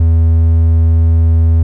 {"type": "tone", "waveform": "triangle", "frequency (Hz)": 81.9, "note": "E2", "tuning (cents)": -11, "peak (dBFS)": -4, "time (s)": [0, 1.63], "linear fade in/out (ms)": 5, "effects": []}